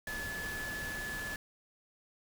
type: tone in noise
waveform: sine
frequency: 1721 Hz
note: A6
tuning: 39 cents flat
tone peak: -38 dBFS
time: 0.07-1.36 s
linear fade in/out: 2 ms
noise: pink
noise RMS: -43 dBFS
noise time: 0.07-1.36 s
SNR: +2 dB
effects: none